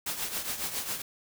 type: noise with tremolo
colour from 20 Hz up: white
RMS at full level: -31 dBFS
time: 0.06-1.02 s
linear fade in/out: 5 ms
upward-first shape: triangle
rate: 7.3 Hz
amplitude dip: 70%
effects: none